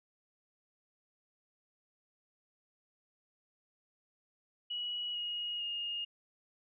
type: tone with pitch steps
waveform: sine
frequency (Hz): 2921 / 2882 / 2844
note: F#7 / F#7 / F7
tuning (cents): -23 / -46 / +31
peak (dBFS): -35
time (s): 4.7-6.05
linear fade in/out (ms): 10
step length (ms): 450
effects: none